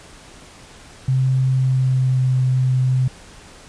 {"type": "tone with pitch glide", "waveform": "sine", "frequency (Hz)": [130.81, 128.79], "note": ["C3", "C3"], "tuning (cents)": [0, -27], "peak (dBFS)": -14, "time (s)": [1.08, 3.08], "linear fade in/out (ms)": 5, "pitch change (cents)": -27, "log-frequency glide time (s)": [1.52, 2.31], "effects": ["pink hiss -43 dBFS RMS until 3.68 s", "resampled to 22050 Hz"]}